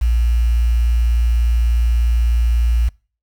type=tone with quantisation; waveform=sine; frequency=58.27 Hz; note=A#1; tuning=in tune; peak=-12 dBFS; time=0.01-2.89 s; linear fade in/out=10 ms; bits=6; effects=noise-tail reverb RT60 0.4 s tail -26 dB re dry